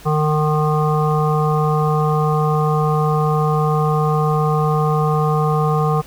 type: harmonic tone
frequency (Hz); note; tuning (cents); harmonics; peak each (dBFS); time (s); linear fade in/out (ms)
152.5; D#3; -34; 1 / 3 / 5 / 7 / 8; -16 / -21 / -23 / -24 / -25; 0.05-6.02; 20
effects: added 45 Hz sine -45 dBFS peak until 6.06 s + pink hiss -42 dBFS RMS until 6.06 s